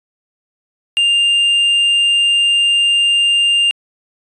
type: tone with hard clipping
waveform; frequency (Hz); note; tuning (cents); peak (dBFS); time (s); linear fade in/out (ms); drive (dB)
sine; 2800; F7; +4; -11; 0.97-3.71; 0; 3
effects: resampled to 22050 Hz